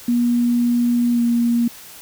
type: tone with pitch glide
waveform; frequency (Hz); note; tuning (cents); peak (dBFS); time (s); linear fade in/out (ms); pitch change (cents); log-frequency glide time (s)
sine; 240 to 236.3; B3 to A#3; -49 to +24; -14; 0.08-1.68; 5; -27; 1.11-1.21
effects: white hiss -40 dBFS RMS until 2.01 s